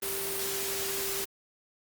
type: tone in noise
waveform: sine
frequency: 392 Hz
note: G4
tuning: in tune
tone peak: -37 dBFS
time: 0.02-1.25 s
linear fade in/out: 10 ms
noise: white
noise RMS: -33 dBFS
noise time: 0.02-1.25 s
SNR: -7 dB
effects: Opus 32 kbps